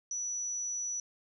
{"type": "tone", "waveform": "sine", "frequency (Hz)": 5910, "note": "F#8", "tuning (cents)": -3, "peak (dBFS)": -33, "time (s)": [0.11, 1], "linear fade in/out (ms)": 2, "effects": []}